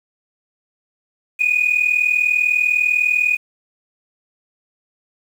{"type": "tone pair together", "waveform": "sine", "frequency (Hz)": [2449, 2489], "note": ["D#7", "D#7"], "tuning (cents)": [-28, 0], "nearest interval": "unison", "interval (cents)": 28, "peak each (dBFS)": -16, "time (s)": [1.39, 3.37], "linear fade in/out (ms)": 20, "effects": ["tanh soft clip ceiling -8 dBFS", "7-bit"]}